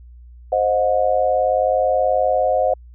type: chord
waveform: sine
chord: C diminished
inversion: none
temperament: equal with one note detuned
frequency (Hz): 523.3 / 622.3 / 723.1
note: C5 / Eb5 / Gb5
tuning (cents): 0 / 0 / -40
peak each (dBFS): -19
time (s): 0.52-2.74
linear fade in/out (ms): 5
effects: added 60 Hz sine -39 dBFS peak until 2.94 s